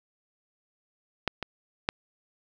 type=clicks; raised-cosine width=0.3 ms; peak=-9 / -16 / -8 dBFS; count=3; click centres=1.277 / 1.427 / 1.889 s; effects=none